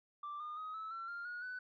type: tone with pitch steps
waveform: sine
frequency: 1174.7 / 1216.1 / 1259 / 1303.4 / 1349.4 / 1397 / 1446.2 / 1497.2 Hz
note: D6 / D#6 / D#6 / E6 / E6 / F6 / F#6 / F#6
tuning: 0 / -40 / +20 / -20 / +40 / 0 / -40 / +20 cents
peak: -40 dBFS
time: 0.23-1.59 s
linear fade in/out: 5 ms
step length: 170 ms
effects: tanh soft clip ceiling -39 dBFS